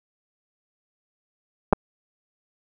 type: clicks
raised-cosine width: 1 ms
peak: -3 dBFS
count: 2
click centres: 1.727 / 1.732 s
effects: none